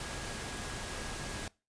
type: tone in noise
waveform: sine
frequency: 1649 Hz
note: G#6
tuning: 13 cents flat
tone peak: -50 dBFS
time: 0-1.48 s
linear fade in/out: 2 ms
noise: pink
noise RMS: -40 dBFS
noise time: 0-1.48 s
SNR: -13 dB
effects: noise-tail reverb RT60 0.3 s tail -23 dB re dry + resampled to 22050 Hz